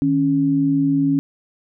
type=tone pair together; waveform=sine; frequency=155.56 / 277.2 Hz; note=D#3 / C#4; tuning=0 / 0 cents; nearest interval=minor seventh; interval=1000 cents; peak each=-22 / -15 dBFS; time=0.02-1.19 s; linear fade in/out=0 ms; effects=none